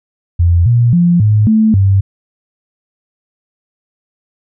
sine tone with pitch steps, 86 / 119.2 / 173.8 / 106.4 / 218.8 / 97.5 Hz, F2 / A#2 / F3 / G#2 / A3 / G2, -26 / +39 / -8 / +42 / -9 / -9 cents, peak -6 dBFS, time 0.39-2.01 s, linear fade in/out 10 ms, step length 270 ms, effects none

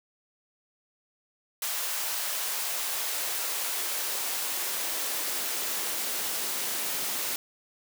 white noise with high-pass filter sweep, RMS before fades -31 dBFS, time 1.62-7.36 s, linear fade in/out 2 ms, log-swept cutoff 720 to 210 Hz, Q 0.9, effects none

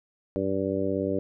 harmonic tone, 97 Hz, G2, 18 cents flat, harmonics 1 / 2 / 3 / 4 / 5 / 6, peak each -36 / -33 / -30 / -31 / -31 / -32 dBFS, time 0.36-1.19 s, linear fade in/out 0 ms, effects none

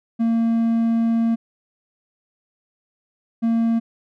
triangle tone pair in turn, 229 / 229 Hz, A#3 / A#3, -31 / -31 cents, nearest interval unison, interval 0 cents, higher neither, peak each -14 dBFS, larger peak neither, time 0.19-1.36 / 3.42-3.8 s, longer first, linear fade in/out 20 ms, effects none

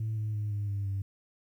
sine tone with pitch steps, 110 / 107.49 / 105.03 / 102.63 / 100.29 / 98 Hz, A2 / A2 / G#2 / G#2 / G2 / G2, 0 / -40 / +20 / -20 / +40 / 0 cents, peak -28 dBFS, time 0-1.02 s, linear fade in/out 5 ms, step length 170 ms, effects tanh soft clip ceiling -27 dBFS + 11-bit

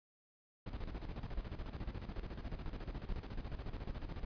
brown noise with tremolo, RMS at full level -41 dBFS, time 0.66-4.25 s, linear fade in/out 5 ms, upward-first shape square, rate 14 Hz, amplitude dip 65%, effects resampled to 11025 Hz

